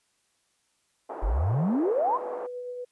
white band-pass noise, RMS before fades -37 dBFS, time 1.09-2.47 s, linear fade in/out 10 ms, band 360 to 890 Hz, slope 24 dB/octave
sine exponential sweep, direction up, 41.2 to 1108.7 Hz, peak -22 dBFS, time 1.22-2.18 s, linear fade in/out 20 ms
sine tone with tremolo, 493.9 Hz, B4, in tune, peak -32 dBFS, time 1.85-2.85 s, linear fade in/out 10 ms, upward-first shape triangle, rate 8.6 Hz, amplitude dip 30%
effects white hiss -71 dBFS RMS until 2.91 s + resampled to 24000 Hz

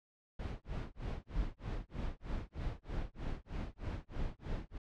brown noise with tremolo, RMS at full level -37 dBFS, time 0.39-4.78 s, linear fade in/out 5 ms, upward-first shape sine, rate 3.2 Hz, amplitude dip 100%, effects low-pass 4000 Hz 12 dB/octave

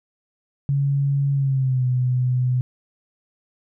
sine tone with pitch glide, 139.9 to 126.08 Hz, C#3 to B2, +16 to +36 cents, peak -17 dBFS, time 0.69-2.61 s, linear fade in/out 0 ms, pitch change -180 cents, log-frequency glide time 1.33-1.86 s, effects none

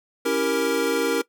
square chord, C# diminished seventh, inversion none, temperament equal, 277.2 / 329.6 / 392 / 466.2 Hz, C#4 / E4 / G4 / Bb4, 0 / 0 / 0 / 0 cents, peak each -28 / -29 / -29 / -23 dBFS, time 0.25-1.22 s, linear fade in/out 10 ms, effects noise-tail reverb RT60 0.1 s tail -19 dB re dry

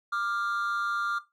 triangle tone pair together, 1189 / 1393.9 Hz, D6 / F6, +21 / -4 cents, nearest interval minor third, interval 275 cents, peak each -26 dBFS, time 0.12-1.19 s, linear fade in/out 10 ms, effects noise-tail reverb RT60 0.2 s tail -17 dB re dry + tanh soft clip ceiling -22 dBFS

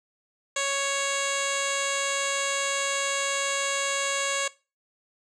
10% pulse tone with low-pass filter, 554.4 Hz, C#5, in tune, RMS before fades -27 dBFS, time 0.56-4.48 s, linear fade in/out 5 ms, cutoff 6700 Hz, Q 4.8, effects noise-tail reverb RT60 0.3 s tail -20 dB re dry

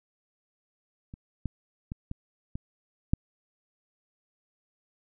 clicks, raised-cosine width 5 ms, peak -29 / -18 / -22 / -22 / -22 / -10 dBFS, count 6, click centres 1.139 / 1.457 / 1.919 / 2.114 / 2.555 / 3.135 s, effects none

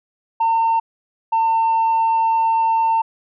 sine tone pair in turn, 908 / 902.2 Hz, A#5 / A5, -46 / +43 cents, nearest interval unison, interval 11 cents, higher first, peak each -12 dBFS, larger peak neither, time 0.4-0.8 / 1.32-3.02 s, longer second, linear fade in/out 10 ms, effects tanh soft clip ceiling -12 dBFS

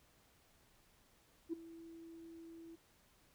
sine tone with ADSR envelope, 330.6 Hz, E4, 5 cents sharp, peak -34 dBFS, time 1.49-2.76 s, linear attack 40 ms, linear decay 9 ms, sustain -17 dB, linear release 13 ms, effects tanh soft clip ceiling -30 dBFS + pink hiss -70 dBFS RMS until 3.34 s

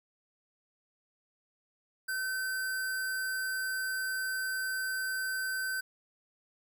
sine tone with sample-and-hold, 1529 Hz, G6, 44 cents flat, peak -31 dBFS, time 2.08-5.81 s, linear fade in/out 10 ms, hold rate 6300 Hz, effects none

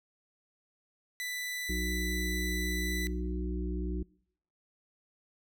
sawtooth tone, 1987 Hz, B6, 10 cents sharp, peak -31 dBFS, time 1.2-3.07 s, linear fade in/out 0 ms
harmonic tone, 61 Hz, B1, 21 cents flat, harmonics 1 / 3 / 5 / 6, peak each -33 / -38 / -40 / -41 dBFS, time 1.69-4.03 s, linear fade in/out 5 ms
effects noise-tail reverb RT60 0.7 s tail -24 dB re dry

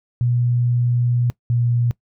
sine tone pair in turn, 121.4 / 119.73 Hz, B2 / A#2, -29 / +47 cents, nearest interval unison, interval 24 cents, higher first, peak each -15 dBFS, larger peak neither, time 0.21-1.3 / 1.5-1.91 s, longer first, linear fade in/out 0 ms, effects noise-tail reverb RT60 0.1 s tail -21 dB re dry

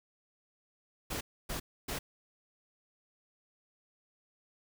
pink noise bursts, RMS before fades -37 dBFS, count 3, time 1.1-1.99 s, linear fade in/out 10 ms, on 110 ms, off 280 ms, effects none

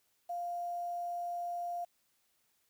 sine tone with quantisation, 698.5 Hz, F5, in tune, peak -35 dBFS, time 0.29-1.85 s, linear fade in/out 10 ms, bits 10, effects white hiss -75 dBFS RMS until 2.69 s

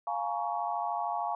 sine chord, Bb minor seventh, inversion second, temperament just, 699.2 / 839.1 / 932.3 / 1118.8 Hz, F5 / Ab5 / Bb5 / Db6, +2 / +18 / 0 / +16 cents, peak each -34 / -34 / -37 / -37 dBFS, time 0.07-1.35 s, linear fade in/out 2 ms, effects none

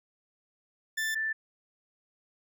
40% pulse / sine tone pair in turn, 1766 / 1766 Hz, A6 / A6, +6 / +6 cents, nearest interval unison, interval 0 cents, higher neither, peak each -28 dBFS, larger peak neither, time 0.97-1.15 / 1.15-1.33 s, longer neither, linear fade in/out 10 ms, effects none

